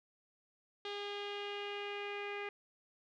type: tone with low-pass filter sweep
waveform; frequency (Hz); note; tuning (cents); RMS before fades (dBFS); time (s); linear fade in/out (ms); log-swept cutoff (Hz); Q
sawtooth; 407.2; G#4; -34; -42; 0.85-2.49; 2; 3500 to 2300; 3.8
effects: none